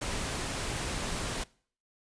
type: noise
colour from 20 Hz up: pink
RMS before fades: -34 dBFS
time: 0.01-1.44 s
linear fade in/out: 10 ms
effects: noise-tail reverb RT60 0.5 s tail -23 dB re dry + resampled to 22050 Hz